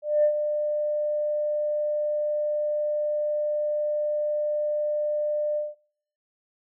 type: tone with ADSR envelope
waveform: sine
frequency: 598 Hz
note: D5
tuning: 31 cents sharp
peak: -15 dBFS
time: 0.02-5.75 s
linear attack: 220 ms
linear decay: 81 ms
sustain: -8 dB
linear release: 180 ms
effects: noise-tail reverb RT60 0.6 s tail -21 dB re dry + tanh soft clip ceiling -11 dBFS